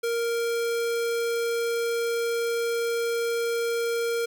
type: tone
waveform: square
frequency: 466.2 Hz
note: A#4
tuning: in tune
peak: -25 dBFS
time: 0.03-4.26 s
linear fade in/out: 10 ms
effects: 10-bit